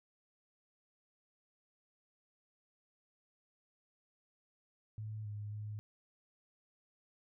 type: tone with pitch steps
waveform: sine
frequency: 107.9 / 104.2 / 105.7 Hz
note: A2 / G#2 / G#2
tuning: -33 / +6 / +31 cents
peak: -40 dBFS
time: 4.98-5.79 s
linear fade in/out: 0 ms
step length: 270 ms
effects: none